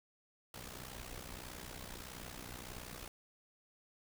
pink noise with amplitude modulation, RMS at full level -45 dBFS, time 0.54-3.08 s, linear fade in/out 2 ms, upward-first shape sine, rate 61.6 Hz, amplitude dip 75%, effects none

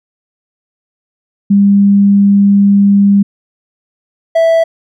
sine / triangle tone pair in turn, 200.3 / 658 Hz, G3 / E5, +38 / -3 cents, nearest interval octave + major sixth, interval 2059 cents, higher second, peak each -4 dBFS, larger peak neither, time 1.5-3.23 / 4.35-4.64 s, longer first, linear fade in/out 10 ms, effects none

